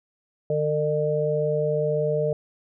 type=harmonic tone; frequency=150.9 Hz; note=D3; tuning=47 cents sharp; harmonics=1 / 3 / 4; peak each=-27 / -24 / -25 dBFS; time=0.5-2.33 s; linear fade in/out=2 ms; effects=none

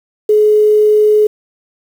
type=tone with quantisation; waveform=sine; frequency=424.3 Hz; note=G#4; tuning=37 cents sharp; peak=-6 dBFS; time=0.29-1.27 s; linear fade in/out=5 ms; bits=6; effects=none

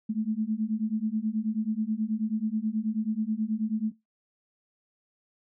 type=beating tone pair; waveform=sine; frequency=212.7 / 222 Hz; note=G#3 / A3; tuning=+42 / +16 cents; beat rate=9.3 Hz; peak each=-29 dBFS; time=0.09-3.92 s; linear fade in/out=10 ms; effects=noise-tail reverb RT60 0.2 s tail -21 dB re dry

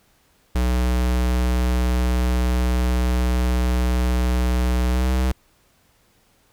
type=tone with pitch glide; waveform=square; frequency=61.7 to 63.73 Hz; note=B1 to C2; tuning=-1 to -45 cents; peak=-18 dBFS; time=0.55-5.32 s; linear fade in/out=5 ms; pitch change=+56 cents; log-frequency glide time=4.9-5.07 s; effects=pink hiss -60 dBFS RMS until 6.52 s

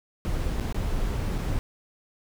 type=noise with dropouts; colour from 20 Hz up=brown; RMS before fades=-27 dBFS; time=0.25-1.59 s; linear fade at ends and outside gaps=0 ms; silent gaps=0.598-0.606 / 0.726-0.745 / 1.381-1.385 s; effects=none

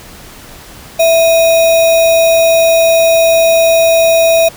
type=tone with sample-and-hold; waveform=sine; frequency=659.3 Hz; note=E5; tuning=in tune; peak=-5 dBFS; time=0.99-4.49 s; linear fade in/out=10 ms; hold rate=3150 Hz; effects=pink hiss -34 dBFS RMS until 4.56 s

